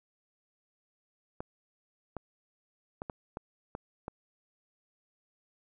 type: clicks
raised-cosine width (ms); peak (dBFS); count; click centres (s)
1; -23; 7; 1.405 / 2.167 / 3.019 / 3.098 / 3.371 / 3.751 / 4.081
effects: none